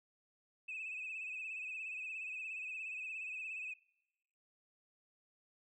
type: tone with vibrato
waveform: sine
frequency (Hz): 2566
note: E7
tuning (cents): -47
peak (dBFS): -40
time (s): 0.68-3.74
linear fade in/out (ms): 10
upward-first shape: sine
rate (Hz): 17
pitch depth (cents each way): 64
effects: noise-tail reverb RT60 1.0 s tail -24 dB re dry + tanh soft clip ceiling -37 dBFS